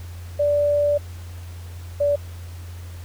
sine tone pair in turn, 583 / 577.3 Hz, D5 / D5, -13 / -30 cents, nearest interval unison, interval 17 cents, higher first, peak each -16 dBFS, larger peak neither, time 0.39-0.98 / 2-2.16 s, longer first, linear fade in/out 10 ms, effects added 87 Hz sine -33 dBFS peak until 3.04 s + pink hiss -47 dBFS RMS until 3.04 s

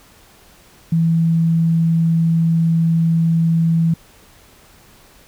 sine tone, 164.81 Hz, E3, in tune, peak -12 dBFS, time 0.92-3.94 s, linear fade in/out 5 ms, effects pink hiss -48 dBFS RMS until 5.27 s

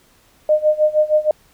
sine tone with tremolo, 611 Hz, D#5, 32 cents flat, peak -9 dBFS, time 0.49-1.31 s, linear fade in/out 2 ms, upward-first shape sine, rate 6.4 Hz, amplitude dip 90%, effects pink hiss -54 dBFS RMS until 1.53 s

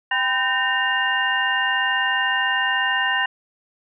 sine tone cluster, 786 / 1006 / 1543 / 1827 / 2809 Hz, G5 / B5 / G6 / A#6 / F7, +4 / +32 / -28 / -35 / +9 cents, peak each -27 / -27 / -26 / -21 / -26 dBFS, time 0.11-3.26 s, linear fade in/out 5 ms, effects none

